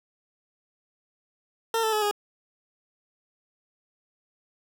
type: tone with pitch steps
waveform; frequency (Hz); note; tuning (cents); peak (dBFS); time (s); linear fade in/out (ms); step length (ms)
20% pulse; 454 / 440.1 / 426.5 / 413.4; A#4 / A4 / G#4 / G#4; -46 / 0 / +46 / -8; -18; 1.74-2.112; 2; 93
effects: none